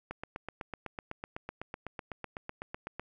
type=click train; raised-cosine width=0.5 ms; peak=-23 dBFS; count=24; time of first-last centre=0.11-2.996 s; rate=7.97 Hz; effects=none